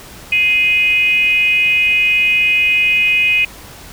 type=tone with frequency modulation; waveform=sine; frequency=2500 Hz; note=D#7; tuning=8 cents sharp; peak=-10 dBFS; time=0.32-3.45 s; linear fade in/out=5 ms; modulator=405 Hz; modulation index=0.49; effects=pink hiss -36 dBFS RMS until 3.92 s